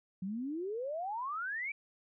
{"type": "exponential sweep", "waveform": "sine", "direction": "up", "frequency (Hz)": [180.1, 2360], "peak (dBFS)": -35, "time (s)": [0.22, 1.72], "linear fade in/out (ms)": 5, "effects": []}